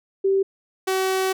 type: tone pair in turn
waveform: sine / sawtooth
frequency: 388.7 / 378.9 Hz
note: G4 / F#4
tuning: -15 / +41 cents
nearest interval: unison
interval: 44 cents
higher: first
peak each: -16 dBFS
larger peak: neither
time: 0.24-0.43 / 0.87-1.33 s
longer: second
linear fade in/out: 10 ms
effects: none